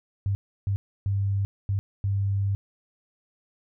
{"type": "tone bursts at uneven times", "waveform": "sine", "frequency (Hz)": 99.1, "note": "G2", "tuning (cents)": 19, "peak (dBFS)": -22, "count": 5, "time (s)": [[0.26, 0.35], [0.67, 0.76], [1.06, 1.45], [1.69, 1.79], [2.04, 2.55]], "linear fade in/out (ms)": 0, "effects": []}